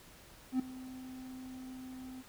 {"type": "tone with ADSR envelope", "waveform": "triangle", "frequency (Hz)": 257.8, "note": "C4", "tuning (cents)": -26, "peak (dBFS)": -24, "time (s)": [0.52, 2.23], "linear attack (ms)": 76, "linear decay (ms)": 4, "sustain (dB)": -18, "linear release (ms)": 31, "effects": ["pink hiss -57 dBFS RMS until 2.28 s"]}